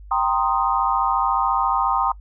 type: chord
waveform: sine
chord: C minor seventh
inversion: second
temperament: equal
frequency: 784 / 932.3 / 1046.5 / 1244.5 Hz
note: G5 / Bb5 / C6 / Eb6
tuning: 0 / 0 / 0 / 0 cents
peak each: -23 dBFS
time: 0.11-2.12 s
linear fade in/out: 5 ms
effects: noise-tail reverb RT60 0.1 s tail -23 dB re dry + added 50 Hz sine -38 dBFS peak until 2.2 s